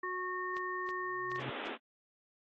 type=harmonic tone; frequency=366.4 Hz; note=F#4; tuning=17 cents flat; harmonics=1 / 3 / 5; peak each=-41 / -38 / -40 dBFS; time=0.03-1.4 s; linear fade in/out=5 ms
type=clicks; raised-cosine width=0.2 ms; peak=-30 dBFS; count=6; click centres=0.568 / 0.89 / 1.317 / 1.36 / 1.415 / 1.67 s
type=tone with exponential growth; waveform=sine; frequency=130.7 Hz; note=C3; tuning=1 cent flat; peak=-40 dBFS; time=0.9-1.5 s; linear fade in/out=5 ms; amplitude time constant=130 ms
type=band-pass noise; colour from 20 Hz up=pink; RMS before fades=-41 dBFS; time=1.37-1.78 s; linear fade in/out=50 ms; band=220 to 3500 Hz; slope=96 dB/octave
effects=AAC 32 kbps